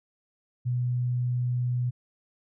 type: tone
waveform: sine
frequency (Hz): 123.47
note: B2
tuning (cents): 0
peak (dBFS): -24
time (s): 0.65-1.91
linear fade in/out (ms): 20
effects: none